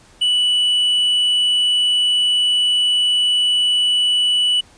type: tone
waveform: triangle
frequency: 2960 Hz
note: F#7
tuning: in tune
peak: -12 dBFS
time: 0.21-4.61 s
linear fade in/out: 10 ms
effects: pink hiss -49 dBFS RMS until 4.77 s + resampled to 22050 Hz